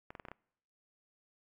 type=clicks; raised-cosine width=0.5 ms; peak=-30 dBFS; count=6; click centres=0.105 / 0.152 / 0.198 / 0.252 / 0.285 / 0.316 s; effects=noise-tail reverb RT60 0.8 s tail -26 dB re dry + AAC 48 kbps